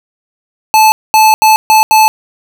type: tone bursts at uneven times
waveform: square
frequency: 870 Hz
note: A5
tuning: 20 cents flat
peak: -4 dBFS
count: 5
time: 0.74-0.92 / 1.14-1.34 / 1.42-1.56 / 1.7-1.83 / 1.91-2.08 s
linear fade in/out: 0 ms
effects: none

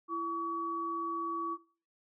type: tone pair together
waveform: sine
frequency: 334.7 / 1134 Hz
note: E4 / C#6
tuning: +26 / +39 cents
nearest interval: octave + major sixth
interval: 2113 cents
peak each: -38 / -33 dBFS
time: 0.08-1.58 s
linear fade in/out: 50 ms
effects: noise-tail reverb RT60 0.4 s tail -17 dB re dry

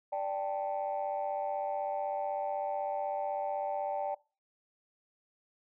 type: chord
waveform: sine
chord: D suspended fourth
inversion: none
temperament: equal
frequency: 587.3 / 784 / 880 Hz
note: D5 / G5 / A5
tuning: 0 / 0 / 0 cents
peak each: -34 / -34 / -38 dBFS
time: 0.12-4.15 s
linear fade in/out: 10 ms
effects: noise-tail reverb RT60 0.3 s tail -21 dB re dry + tanh soft clip ceiling -25 dBFS

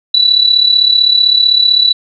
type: tone with amplitude modulation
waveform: sine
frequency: 3951 Hz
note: B7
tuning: in tune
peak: -3 dBFS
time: 0.14-1.93 s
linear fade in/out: 5 ms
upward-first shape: sine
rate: 35.7 Hz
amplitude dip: 70%
effects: none

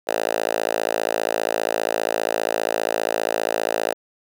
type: tone with high-pass filter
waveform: 5% pulse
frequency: 55 Hz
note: A1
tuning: in tune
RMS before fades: -23 dBFS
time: 0.07-3.94 s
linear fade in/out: 10 ms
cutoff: 560 Hz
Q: 2
effects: none

